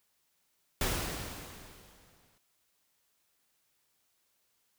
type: noise with exponential decay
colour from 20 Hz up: pink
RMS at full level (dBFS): -30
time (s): 0.81-2.38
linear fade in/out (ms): 2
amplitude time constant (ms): 340
effects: white hiss -75 dBFS RMS until 4.78 s